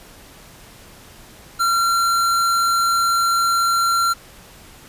square tone, 1369 Hz, F6, 35 cents flat, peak -16 dBFS, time 1.59-4.14 s, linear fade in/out 20 ms, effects pink hiss -44 dBFS RMS until 4.88 s + resampled to 32000 Hz

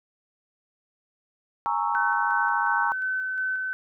sine chord, A# half-diminished seventh, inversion third, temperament equal with one note detuned, 830.6 / 924.3 / 1108.7 / 1318.5 Hz, G#5 / A#5 / C#6 / E6, 0 / -15 / 0 / 0 cents, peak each -29 / -26 / -29 / -31 dBFS, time 1.66-2.92 s, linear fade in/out 0 ms
sine tone with tremolo, 1521 Hz, F#6, 47 cents sharp, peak -24 dBFS, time 1.95-3.73 s, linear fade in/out 0 ms, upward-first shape square, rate 2.8 Hz, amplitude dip 25%
effects none

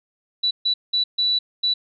sine tone bursts at uneven times, 3951 Hz, B7, in tune, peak -17 dBFS, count 5, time 0.43-0.51 / 0.65-0.74 / 0.93-1.04 / 1.18-1.39 / 1.63-1.74 s, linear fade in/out 10 ms, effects none

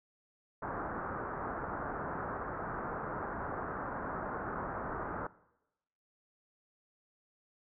white low-pass noise, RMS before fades -39 dBFS, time 0.62-5.27 s, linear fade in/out 5 ms, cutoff 1500 Hz, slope 48 dB/octave, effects noise-tail reverb RT60 0.9 s tail -20 dB re dry

